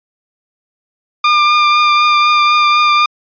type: tone with vibrato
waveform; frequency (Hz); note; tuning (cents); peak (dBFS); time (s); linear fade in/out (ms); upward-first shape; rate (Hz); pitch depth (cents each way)
sawtooth; 1200; D6; +37; -4; 1.24-3.06; 5; triangle; 4; 19
effects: resampled to 11025 Hz